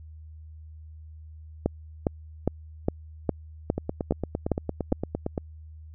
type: two click trains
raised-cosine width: 2 ms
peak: -9 / -14 dBFS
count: 9 / 15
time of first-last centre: 1.66-4.925 / 3.78-5.378 s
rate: 2.45 / 8.76 Hz
effects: added 78 Hz sine -42 dBFS peak until 5.94 s